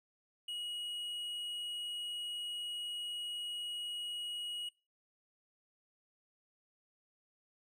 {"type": "tone with tanh clipping", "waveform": "sine", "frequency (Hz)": 2902, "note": "F#7", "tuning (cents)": -34, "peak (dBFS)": -40, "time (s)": [0.48, 4.69], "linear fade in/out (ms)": 5, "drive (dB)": 7, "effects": ["noise-tail reverb RT60 0.3 s tail -24 dB re dry"]}